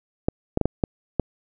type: clicks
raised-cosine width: 2 ms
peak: -6 dBFS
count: 6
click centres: 0.285 / 0.574 / 0.613 / 0.656 / 0.838 / 1.197 s
effects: none